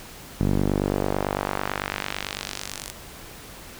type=tone with band-pass filter sweep; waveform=sawtooth; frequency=49 Hz; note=G1; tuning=in tune; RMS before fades=-27 dBFS; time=0.4-2.92 s; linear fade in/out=10 ms; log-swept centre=190 to 9200 Hz; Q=0.99; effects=pink hiss -42 dBFS RMS until 3.79 s